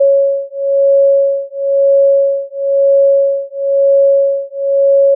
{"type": "beating tone pair", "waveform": "sine", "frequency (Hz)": [553, 554], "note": ["C#5", "C#5"], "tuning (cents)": [-4, -1], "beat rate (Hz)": 1, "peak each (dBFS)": -11, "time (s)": [0, 5.15], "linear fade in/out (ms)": 10, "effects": []}